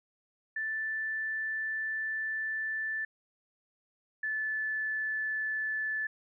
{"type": "tone pair in turn", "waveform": "sine", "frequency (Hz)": [1760, 1741.8], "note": ["A6", "A6"], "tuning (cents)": [0, -18], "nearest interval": "unison", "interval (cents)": 18, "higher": "first", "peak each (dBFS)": [-31, -30], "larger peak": "second", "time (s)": [[0.56, 3.05], [4.23, 6.07]], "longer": "first", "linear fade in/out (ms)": 5, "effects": []}